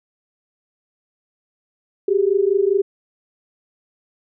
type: tone pair together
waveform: sine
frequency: 382.7 / 407.7 Hz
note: G4 / G#4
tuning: -42 / -32 cents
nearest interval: minor second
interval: 110 cents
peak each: -17 dBFS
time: 2.08-2.82 s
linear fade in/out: 5 ms
effects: none